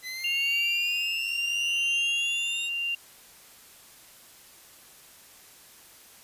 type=exponential sweep; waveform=25% pulse; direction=up; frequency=2008 to 3752 Hz; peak=-30 dBFS; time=0.02-2.7 s; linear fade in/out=50 ms
type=tone with tremolo; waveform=sine; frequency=2783 Hz; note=F7; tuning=7 cents flat; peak=-23 dBFS; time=0.24-2.95 s; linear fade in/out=5 ms; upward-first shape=triangle; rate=0.73 Hz; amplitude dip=50%
effects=white hiss -52 dBFS RMS until 6.23 s + resampled to 32000 Hz